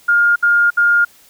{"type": "tone bursts", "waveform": "sine", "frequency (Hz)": 1414, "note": "F6", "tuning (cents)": 21, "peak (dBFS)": -9, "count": 3, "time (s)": [0.08, 1.05], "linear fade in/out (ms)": 10, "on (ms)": 280, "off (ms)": 65, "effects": ["white hiss -48 dBFS RMS until 1.29 s"]}